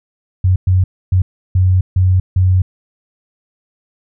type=tone bursts at uneven times; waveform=sine; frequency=92.5 Hz; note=F#2; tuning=in tune; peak=-8 dBFS; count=6; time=0.44-0.56 / 0.67-0.84 / 1.12-1.22 / 1.55-1.81 / 1.96-2.2 / 2.36-2.62 s; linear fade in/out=5 ms; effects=none